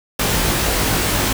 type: noise with comb filter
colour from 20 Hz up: pink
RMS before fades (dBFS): -18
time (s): 0.19-1.33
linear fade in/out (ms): 5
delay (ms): 19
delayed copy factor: +0.9
effects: none